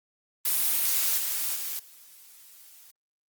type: noise with level steps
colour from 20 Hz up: blue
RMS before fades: -25 / -29 / -33 / -51 dBFS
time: 0.45-2.91 s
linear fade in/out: 5 ms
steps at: 1.18 / 1.55 / 1.79 s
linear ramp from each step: 2 ms
effects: Opus 32 kbps